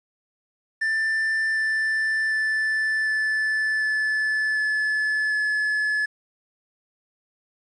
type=tone with pitch steps; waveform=triangle; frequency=1776 / 1765.8 / 1755.6 / 1745.5 / 1735.4 / 1725.4 / 1715.5 Hz; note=A6 / A6 / A6 / A6 / A6 / A6 / A6; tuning=+16 / +6 / -4 / -14 / -24 / -34 / -44 cents; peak=-19 dBFS; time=0.81-6.06 s; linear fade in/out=10 ms; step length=750 ms; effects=resampled to 22050 Hz + 9-bit